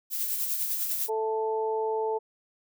violet noise with tremolo, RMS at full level -28 dBFS, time 0.1-1.1 s, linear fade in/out 50 ms, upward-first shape sine, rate 10 Hz, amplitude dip 40%
harmonic tone, 220 Hz, A3, in tune, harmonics 2 / 3 / 4, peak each -27 / -40 / -31 dBFS, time 1.08-2.19 s, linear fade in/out 20 ms
effects none

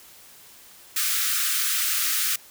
white high-pass noise, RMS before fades -24 dBFS, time 0.96-2.36 s, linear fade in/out 5 ms, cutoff 1200 Hz, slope 96 dB/octave, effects white hiss -49 dBFS RMS until 2.5 s

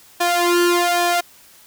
sawtooth tone with flanger, 349.2 Hz, F4, in tune, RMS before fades -17 dBFS, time 0.2-1.21 s, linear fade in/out 10 ms, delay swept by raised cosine 1.2 to 2.2 ms, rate 1.2 Hz, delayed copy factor +0.9, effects white hiss -48 dBFS RMS until 1.66 s

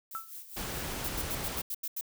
violet noise with tremolo, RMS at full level -43 dBFS, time 0.11-0.94 s, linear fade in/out 2 ms, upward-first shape sine, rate 4.9 Hz, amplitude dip 65%
sine tone with exponential decay, 1323 Hz, E6, 6 cents sharp, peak -31 dBFS, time 0.15-0.32 s, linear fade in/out 0 ms, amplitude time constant 35 ms
pink noise, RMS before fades -37 dBFS, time 0.56-1.62 s, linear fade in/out 10 ms
violet noise bursts, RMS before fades -35 dBFS, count 8, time 1.04-2.011 s, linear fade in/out 5 ms, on 47 ms, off 85 ms
effects none

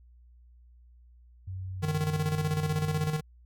sine tone with pitch glide, 93.6 to 95.51 Hz, F#2 to G2, +20 to -45 cents, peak -34 dBFS, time 1.47-3.09 s, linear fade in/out 10 ms, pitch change +35 cents, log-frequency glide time 1.77-1.96 s
square tone with tremolo, 153.7 Hz, D#3, 21 cents flat, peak -26 dBFS, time 1.82-3.21 s, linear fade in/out 20 ms, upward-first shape square, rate 16 Hz, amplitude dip 55%
effects added 60 Hz sine -53 dBFS peak until 3.45 s

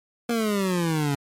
25% pulse exponential sweep, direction down, 239.1 to 138.59 Hz, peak -18 dBFS, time 0.29-1.15 s, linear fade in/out 5 ms, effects MP3 64 kbps

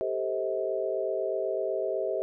sine chord, A half-diminished seventh, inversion third, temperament equal with one note detuned, 392 / 440 / 523.3 / 638.6 Hz, G4 / A4 / C5 / Eb5, 0 / 0 / 0 / +45 cents, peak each -32 / -35 / -33 / -31 dBFS, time 0.01-2.22 s, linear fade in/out 0 ms, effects none

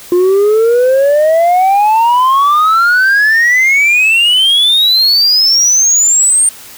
sine exponential sweep, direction up, 349.2 to 8870 Hz, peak -3 dBFS, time 0.12-6.49 s, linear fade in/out 2 ms, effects tanh soft clip ceiling -5 dBFS + white hiss -33 dBFS RMS until 6.77 s

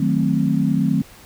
sine chord, D# diminished seventh, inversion none, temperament equal, 155.56 / 185 / 220 / 261.6 Hz, D#3 / F#3 / A3 / C4, 0 / 0 / 0 / 0 cents, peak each -21 dBFS, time 0-1.02 s, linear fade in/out 5 ms, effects pink hiss -45 dBFS RMS until 1.25 s

